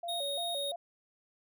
sine tone with vibrato, 622.3 Hz, D#5, in tune, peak -36 dBFS, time 0.03-0.76 s, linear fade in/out 5 ms, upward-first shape square, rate 2.9 Hz, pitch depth 170 cents each way
square tone, 3729 Hz, A#7, in tune, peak -35 dBFS, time 0.08-0.72 s, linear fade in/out 10 ms
effects none

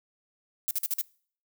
violet noise bursts, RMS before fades -28 dBFS, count 5, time 0.68-1.013 s, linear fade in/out 0 ms, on 29 ms, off 47 ms, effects noise-tail reverb RT60 0.5 s tail -24 dB re dry

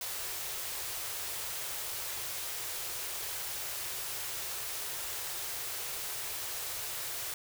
white band-stop noise, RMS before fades -38 dBFS, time 0.01-7.34 s, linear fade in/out 2 ms, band 150 to 340 Hz, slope 48 dB/octave, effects none

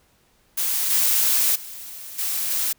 blue noise with level steps, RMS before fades -23 / -19 / -37 / -25 / -23 dBFS, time 0.57-2.73 s, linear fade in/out 10 ms, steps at 0.9 / 1.55 / 2.18 / 2.5 s, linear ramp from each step 10 ms, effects pink hiss -61 dBFS RMS until 2.78 s

